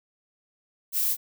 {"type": "noise", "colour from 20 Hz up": "violet", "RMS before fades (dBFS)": -25, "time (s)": [0.92, 1.17], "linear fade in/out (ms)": 50, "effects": []}